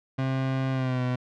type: tone with pitch glide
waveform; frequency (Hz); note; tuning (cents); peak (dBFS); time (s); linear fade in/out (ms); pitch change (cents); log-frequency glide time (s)
30% pulse; 132.5 to 125.5; C3 to B2; +22 to +28; -22; 0.18-1.16; 10; -94; 0.72-1.03
effects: low-pass 3000 Hz 12 dB/octave